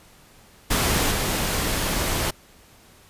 pink noise with level steps, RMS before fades -21 / -24 dBFS, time 0.7-2.31 s, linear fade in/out 10 ms, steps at 1.1 s, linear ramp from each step 20 ms, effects pink hiss -52 dBFS RMS until 3.09 s + resampled to 32000 Hz

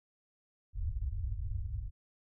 white low-pass noise, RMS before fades -36 dBFS, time 0.73-1.91 s, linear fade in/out 50 ms, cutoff 100 Hz, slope 48 dB/octave, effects none

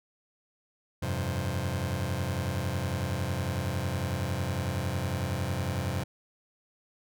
sawtooth chord, F suspended second, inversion none, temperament just, 87.31 / 98.22 / 130.96 Hz, F2 / G2 / C3, 0 / +4 / +2 cents, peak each -29 dBFS, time 1.02-6.04 s, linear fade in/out 10 ms, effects none

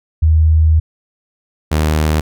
sine / sawtooth tone pair in turn, 79.1 / 77.25 Hz, D#2 / D#2, +29 / -12 cents, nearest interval unison, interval 41 cents, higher first, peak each -7 / -8 dBFS, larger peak first, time 0.22-0.8 / 1.71-2.21 s, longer first, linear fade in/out 10 ms, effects none

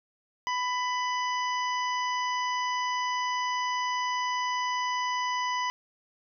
harmonic tone, 995 Hz, B5, 13 cents sharp, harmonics 1 / 2 / 3 / 5 / 6, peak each -28 / -34 / -38 / -42 / -44 dBFS, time 0.47-5.7 s, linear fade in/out 0 ms, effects none

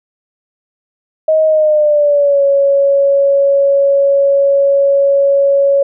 sine tone with pitch glide, 629 to 557.1 Hz, D#5 to C#5, +19 to +9 cents, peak -7 dBFS, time 1.28-5.83 s, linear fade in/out 5 ms, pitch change -210 cents, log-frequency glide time 1.46-2.43 s, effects none

